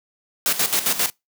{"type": "noise with tremolo", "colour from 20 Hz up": "white", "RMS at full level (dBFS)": -19, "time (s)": [0.46, 1.1], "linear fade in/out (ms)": 0, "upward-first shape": "square", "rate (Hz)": 7.5, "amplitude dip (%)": 70, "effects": ["noise-tail reverb RT60 0.2 s tail -25 dB re dry", "high-pass 150 Hz 12 dB/octave"]}